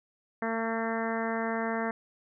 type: harmonic tone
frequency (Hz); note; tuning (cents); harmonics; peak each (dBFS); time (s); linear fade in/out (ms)
226.3; A3; +49; 1 / 2 / 3 / 4 / 5 / 6 / 7 / 8 / 9; -33 / -35 / -35 / -38 / -40 / -41 / -40 / -39 / -44; 0.42-1.91; 2
effects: none